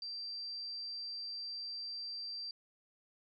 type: tone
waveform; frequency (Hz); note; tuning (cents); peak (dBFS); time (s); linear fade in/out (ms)
sine; 4699; D8; 0; -40; 0.02-2.51; 2
effects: none